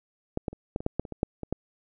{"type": "clicks", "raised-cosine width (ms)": 2, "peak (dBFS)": [-14, -15, -28, -15, -23, -12, -12, -26, -22, -10, -21, -14], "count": 12, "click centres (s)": [0.374, 0.482, 0.53, 0.761, 0.805, 0.864, 0.996, 1.052, 1.123, 1.231, 1.433, 1.526], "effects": []}